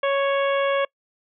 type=harmonic tone; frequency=554.4 Hz; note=C#5; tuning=in tune; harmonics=1 / 2 / 3 / 4 / 5 / 6; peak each=-20 / -26 / -30 / -32 / -34 / -36 dBFS; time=0.03-0.85 s; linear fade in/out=5 ms; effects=noise-tail reverb RT60 0.1 s tail -26 dB re dry